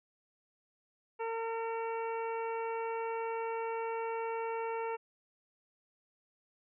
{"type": "harmonic tone", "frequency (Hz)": 454.9, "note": "A#4", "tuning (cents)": -42, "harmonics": [1, 2, 3, 4, 5, 6], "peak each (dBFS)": [-36, -38, -46, -52, -49, -51], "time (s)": [1.19, 4.97], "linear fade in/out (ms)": 20, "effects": []}